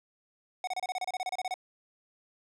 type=tone bursts; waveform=square; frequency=740 Hz; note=F#5; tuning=in tune; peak=-31 dBFS; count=15; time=0.64-1.541 s; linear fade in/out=2 ms; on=33 ms; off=29 ms; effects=low-pass 8000 Hz 12 dB/octave